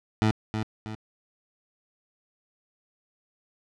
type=tone with echo; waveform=20% pulse; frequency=108.7 Hz; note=A2; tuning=21 cents flat; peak=-15 dBFS; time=0.22-0.31 s; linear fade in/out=0 ms; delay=320 ms; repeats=2; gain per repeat=-7 dB; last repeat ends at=0.95 s; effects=low-pass 5000 Hz 12 dB/octave